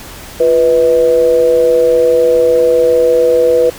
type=tone with amplitude modulation; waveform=sine; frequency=493 Hz; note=B4; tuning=3 cents flat; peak=-3 dBFS; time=0.4-3.7 s; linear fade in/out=5 ms; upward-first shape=sine; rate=145 Hz; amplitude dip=70%; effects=pink hiss -31 dBFS RMS until 3.78 s